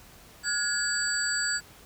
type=tone cluster; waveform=sine; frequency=1436 / 1673 / 4629 / 7730 Hz; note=F6 / G#6 / D8 / B8; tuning=+48 / +12 / -26 / -38 cents; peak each=-31 dBFS; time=0.43-1.61 s; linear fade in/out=50 ms; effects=pink hiss -52 dBFS RMS until 1.85 s